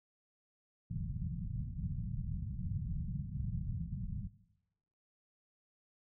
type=low-pass noise; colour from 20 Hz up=white; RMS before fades=-39 dBFS; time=0.9-4.28 s; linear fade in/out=10 ms; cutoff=180 Hz; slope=48 dB/octave; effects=noise-tail reverb RT60 0.9 s tail -17 dB re dry